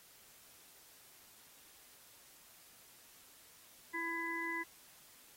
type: harmonic tone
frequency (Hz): 333.8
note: E4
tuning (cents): +22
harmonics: 1 / 3 / 5 / 6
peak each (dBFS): -44 / -43 / -46 / -39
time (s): 3.93-4.64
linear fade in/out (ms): 20
effects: white hiss -61 dBFS RMS until 5.36 s + AAC 48 kbps